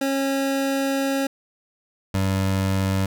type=tone pair in turn; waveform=25% pulse; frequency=272.8 / 96.12 Hz; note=C#4 / G2; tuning=-28 / -34 cents; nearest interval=octave + tritone; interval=1806 cents; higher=first; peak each=-17 / -16 dBFS; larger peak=second; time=0.01-1.27 / 2.14-3.06 s; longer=first; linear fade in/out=5 ms; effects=none